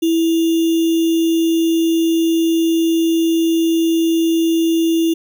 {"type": "tone with sample-and-hold", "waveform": "sine", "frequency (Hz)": 329.6, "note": "E4", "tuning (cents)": 0, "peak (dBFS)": -12, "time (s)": [0.02, 5.14], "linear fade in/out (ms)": 10, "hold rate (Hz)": 3150, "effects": []}